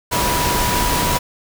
sine tone in noise, 975 Hz, B5, 23 cents flat, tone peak -21 dBFS, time 0.11-1.19 s, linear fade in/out 20 ms, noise pink, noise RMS -19 dBFS, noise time 0.11-1.19 s, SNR -5 dB, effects none

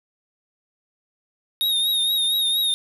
square tone with vibrato, 3729 Hz, A#7, in tune, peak -19 dBFS, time 1.61-2.74 s, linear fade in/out 0 ms, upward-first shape triangle, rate 4.3 Hz, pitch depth 58 cents each way, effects 8-bit

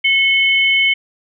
sine tone pair together, 2192 / 3059 Hz, C#7 / G7, -20 / -43 cents, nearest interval tritone, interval 577 cents, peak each -12 / -16 dBFS, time 0.04-0.94 s, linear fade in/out 10 ms, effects none

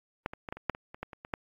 clicks, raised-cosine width 0.5 ms, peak -16 / -25 / -23 / -20 / -30 / -11 / -27 / -28 / -21 / -29 / -27 / -16 dBFS, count 12, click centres 0.261 / 0.335 / 0.488 / 0.525 / 0.57 / 0.697 / 0.749 / 0.945 / 1.03 / 1.132 / 1.249 / 1.338 s, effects AAC 64 kbps

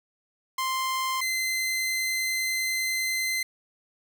sawtooth tone pair in turn, 1046.5 / 2065 Hz, C6 / C7, 0 / -23 cents, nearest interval octave, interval 1177 cents, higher second, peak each -22 dBFS, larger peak neither, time 0.58-1.21 / 1.21-3.43 s, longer second, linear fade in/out 5 ms, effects none

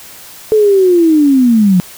sine linear sweep, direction down, 439.1 to 174.61 Hz, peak -5 dBFS, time 0.52-1.8 s, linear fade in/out 0 ms, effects white hiss -34 dBFS RMS until 1.97 s

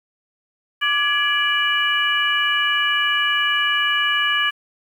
harmonic tone with a mistuned harmonic, 587.3 Hz, D5, in tune, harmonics 2 / 3 / 4 / 5, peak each -24 / -20 / -25 / -21 dBFS, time 0.81-4.51 s, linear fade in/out 20 ms, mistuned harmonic 3, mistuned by -76 cents, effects 8-bit

